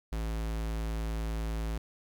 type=tone; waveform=square; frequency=55 Hz; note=A1; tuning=in tune; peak=-32 dBFS; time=0.12-1.78 s; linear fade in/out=5 ms; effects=11-bit